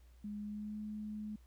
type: tone with pitch glide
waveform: sine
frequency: 207.7 to 212.2 Hz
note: G#3 to G#3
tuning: 0 to +38 cents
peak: -40 dBFS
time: 0.24-1.36 s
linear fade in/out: 5 ms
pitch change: +38 cents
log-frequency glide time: 0.41-0.78 s
effects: added 60 Hz sine -58 dBFS peak until 1.46 s + pink hiss -73 dBFS RMS until 1.46 s